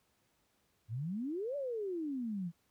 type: exponential two-way sweep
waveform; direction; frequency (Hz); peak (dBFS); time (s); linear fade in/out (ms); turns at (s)
sine; up then down; 102.5 to 587.3 to 162.7; -35; 0.88-2.52; 50; 1.56
effects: pink hiss -75 dBFS RMS until 2.7 s + high-pass 60 Hz 12 dB/octave